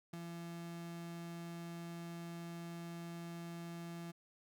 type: tone with ADSR envelope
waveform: 35% pulse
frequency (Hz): 169.6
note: E3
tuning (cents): +50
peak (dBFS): -39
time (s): 0.13-4.12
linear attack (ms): 8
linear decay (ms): 3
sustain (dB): -4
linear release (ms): 16
effects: none